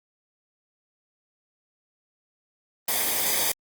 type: noise with comb filter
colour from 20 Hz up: white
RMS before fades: -24 dBFS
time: 2.88-3.52 s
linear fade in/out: 5 ms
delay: 0.72 ms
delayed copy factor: -0.65
effects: Opus 24 kbps